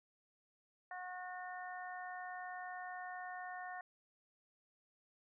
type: harmonic tone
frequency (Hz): 364.2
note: F#4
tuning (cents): -27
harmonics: 2 / 3 / 4 / 5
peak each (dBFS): -46 / -53 / -53 / -50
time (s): 0.91-3.81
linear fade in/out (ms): 2
effects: none